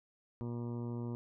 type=harmonic tone; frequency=119.1 Hz; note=A#2; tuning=38 cents sharp; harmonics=1 / 2 / 3 / 4 / 5 / 6 / 7 / 8 / 9 / 10; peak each=-39 / -41 / -46 / -51 / -58 / -63 / -62 / -56 / -63 / -64 dBFS; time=0.41-1.15 s; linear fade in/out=0 ms; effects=none